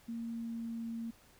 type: tone with pitch glide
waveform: sine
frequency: 231 to 229.3 Hz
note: A#3 to A#3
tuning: -16 to -28 cents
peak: -37 dBFS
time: 0.08-1.11 s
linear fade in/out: 10 ms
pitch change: -12 cents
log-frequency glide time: 0.22-0.85 s
effects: pink hiss -63 dBFS RMS until 1.39 s

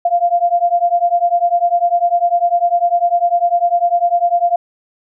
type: beating tone pair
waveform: sine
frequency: 691 / 701 Hz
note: F5 / F5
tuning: -19 / +6 cents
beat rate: 10 Hz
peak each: -14 dBFS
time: 0.05-4.56 s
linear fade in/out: 5 ms
effects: none

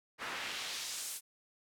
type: noise with band-pass filter sweep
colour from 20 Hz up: pink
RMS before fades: -41 dBFS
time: 0.18-1.21 s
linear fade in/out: 50 ms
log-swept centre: 1400 to 11000 Hz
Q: 1
effects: none

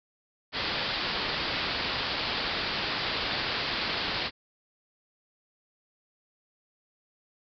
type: low-pass noise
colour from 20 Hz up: white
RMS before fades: -31 dBFS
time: 0.52-4.31 s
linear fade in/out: 50 ms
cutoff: 4900 Hz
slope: 96 dB/octave
effects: none

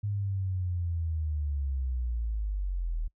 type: linear sweep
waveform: sine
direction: down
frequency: 103.83 to 38.04 Hz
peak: -28 dBFS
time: 0.03-3.08 s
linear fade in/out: 10 ms
effects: noise-tail reverb RT60 0.1 s tail -24 dB re dry

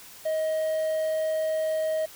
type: tone with quantisation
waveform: triangle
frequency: 630 Hz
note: D#5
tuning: 21 cents sharp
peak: -22 dBFS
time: 0.25-2.06 s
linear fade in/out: 10 ms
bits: 8
effects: white hiss -47 dBFS RMS until 2.15 s

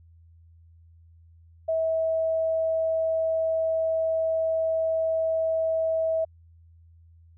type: tone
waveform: sine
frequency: 647 Hz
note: E5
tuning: 32 cents flat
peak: -22 dBFS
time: 1.68-6.25 s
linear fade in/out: 10 ms
effects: added 83 Hz sine -51 dBFS peak until 7.37 s

